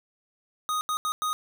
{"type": "tone bursts at uneven times", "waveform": "square", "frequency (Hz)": 1244.5, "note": "D#6", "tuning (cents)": 0, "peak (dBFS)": -26, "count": 4, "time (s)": [[0.69, 0.81], [0.89, 0.97], [1.05, 1.12], [1.22, 1.33]], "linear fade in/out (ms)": 0, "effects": []}